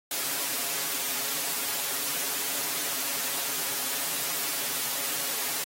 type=noise with comb filter; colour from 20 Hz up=white; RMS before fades=-30 dBFS; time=0.11-5.64 s; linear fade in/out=2 ms; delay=7.2 ms; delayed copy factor=+0.65; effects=high-pass 200 Hz 12 dB/octave + AAC 48 kbps